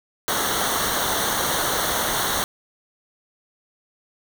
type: noise with comb filter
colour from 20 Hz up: pink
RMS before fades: -23 dBFS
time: 0.28-2.44 s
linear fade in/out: 0 ms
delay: 0.4 ms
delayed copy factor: -0.8
effects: none